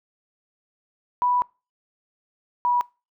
sine tone pair in turn, 985 / 973.1 Hz, B5 / B5, -5 / -26 cents, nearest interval unison, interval 21 cents, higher first, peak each -18 dBFS, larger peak neither, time 1.22-1.42 / 2.65-2.81 s, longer first, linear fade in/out 0 ms, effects noise-tail reverb RT60 0.3 s tail -24 dB re dry

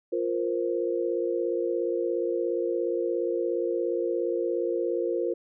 sine chord, F suspended fourth, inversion none, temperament equal, 349.2 / 466.2 / 523.3 Hz, F4 / Bb4 / C5, 0 / 0 / 0 cents, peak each -28 / -29 / -31 dBFS, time 0.12-5.34 s, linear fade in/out 10 ms, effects none

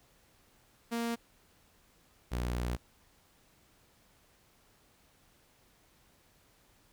sawtooth tone pair in turn, 233.1 / 60.4 Hz, A#3 / B1, 0 / -38 cents, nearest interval octave + major seventh, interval 2338 cents, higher first, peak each -28 dBFS, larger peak neither, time 0.91-1.16 / 2.31-2.77 s, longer second, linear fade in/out 20 ms, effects pink hiss -66 dBFS RMS until 6.92 s

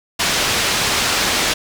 white low-pass noise, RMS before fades -18 dBFS, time 0.19-1.54 s, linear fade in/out 10 ms, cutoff 5200 Hz, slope 12 dB/octave, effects none

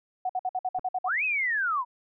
sine tone bursts, 740 Hz, F#5, in tune, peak -25 dBFS, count 9, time 0.25-1.086 s, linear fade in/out 5 ms, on 44 ms, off 55 ms
clicks, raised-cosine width 1 ms, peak -30 dBFS, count 2, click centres 0.787 / 0.794 s
sine linear two-way sweep, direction up then down, 930 to 2600 to 930 Hz, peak -24 dBFS, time 1.05-1.85 s, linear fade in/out 50 ms, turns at 1.24 s
effects none

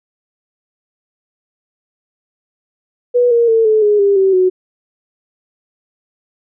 sine tone with pitch steps, 488.4 / 469.3 / 451 / 433.4 / 416.4 / 400.2 / 384.5 / 369.5 Hz, B4 / A#4 / A4 / A4 / G#4 / G4 / G4 / F#4, -19 / +12 / +43 / -26 / +5 / +36 / -33 / -2 cents, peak -8 dBFS, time 3.14-4.5 s, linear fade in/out 20 ms, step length 170 ms, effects none

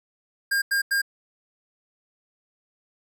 square tone bursts, 1610 Hz, G6, 46 cents sharp, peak -21 dBFS, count 3, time 0.51-1.018 s, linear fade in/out 10 ms, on 110 ms, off 89 ms, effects none

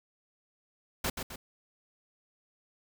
pink noise with echo, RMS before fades -31 dBFS, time 1.04-1.1 s, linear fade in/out 5 ms, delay 130 ms, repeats 2, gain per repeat -6 dB, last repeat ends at 1.36 s, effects none

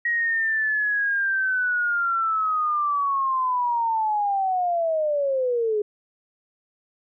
sine linear sweep, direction down, 1900 to 410.8 Hz, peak -20 dBFS, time 0.05-5.82 s, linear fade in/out 5 ms, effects none

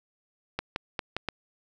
clicks, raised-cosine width 0.3 ms, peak -13 dBFS, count 5, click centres 0.59 / 0.761 / 0.992 / 1.166 / 1.287 s, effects none

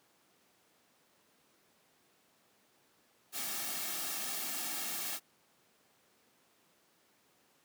white noise with comb filter, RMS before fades -38 dBFS, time 3.32-5.2 s, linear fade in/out 50 ms, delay 2 ms, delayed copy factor -0.6, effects pink hiss -69 dBFS RMS until 7.64 s + high-pass 200 Hz 12 dB/octave

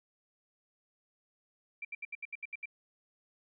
sine tone bursts, 2349 Hz, D7, in tune, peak -37 dBFS, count 9, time 1.82-2.657 s, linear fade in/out 5 ms, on 29 ms, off 72 ms, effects none

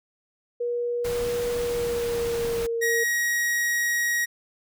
sine tone with pitch glide, 480 to 462 Hz, B4 to A#4, -49 to -16 cents, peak -24 dBFS, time 0.6-3.04 s, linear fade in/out 10 ms, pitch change -67 cents, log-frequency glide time 1.57-2.79 s
pink noise, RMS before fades -35 dBFS, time 1.04-2.67 s, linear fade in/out 10 ms
45% pulse tone, 1896 Hz, A#6, 29 cents sharp, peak -22 dBFS, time 2.81-4.26 s, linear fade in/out 20 ms
effects none

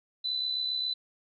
sine tone with amplitude modulation, 4000 Hz, B7, 21 cents sharp, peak -26 dBFS, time 0.24-0.94 s, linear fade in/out 10 ms, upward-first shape sine, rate 67.4 Hz, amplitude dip 50%, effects none

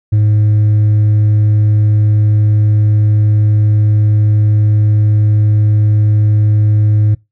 triangle tone with hard clipping, 105.9 Hz, G#2, 34 cents sharp, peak -6 dBFS, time 0.12-7.15 s, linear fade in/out 10 ms, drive 1 dB, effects noise-tail reverb RT60 0.2 s tail -22 dB re dry

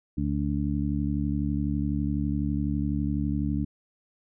harmonic tone, 72 Hz, D2, 34 cents flat, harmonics 1 / 2 / 3 / 4, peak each -30 / -30 / -30 / -30 dBFS, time 0.17-3.65 s, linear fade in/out 10 ms, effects none

